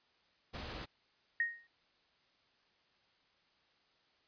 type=noise; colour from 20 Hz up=pink; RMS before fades=-44 dBFS; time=0.53-0.86 s; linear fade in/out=20 ms
type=tone with exponential decay; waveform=sine; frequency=1864.7 Hz; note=A#6; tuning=in tune; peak=-27 dBFS; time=1.4-1.67 s; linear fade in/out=2 ms; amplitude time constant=58 ms
effects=white hiss -72 dBFS RMS until 4.27 s + resampled to 11025 Hz